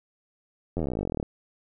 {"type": "slowing click train", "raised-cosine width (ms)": 2, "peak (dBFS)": -16, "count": 26, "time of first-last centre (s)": [0.77, 1.228], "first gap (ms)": 11, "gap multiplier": 1.04, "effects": []}